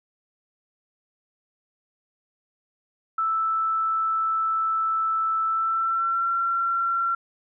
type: tone with pitch glide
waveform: sine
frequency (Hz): 1318.5 to 1362.6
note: E6 to F6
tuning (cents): 0 to -43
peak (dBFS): -21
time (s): 3.18-7.15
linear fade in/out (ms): 5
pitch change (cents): +57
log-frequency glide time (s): 5.45-6.29
effects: none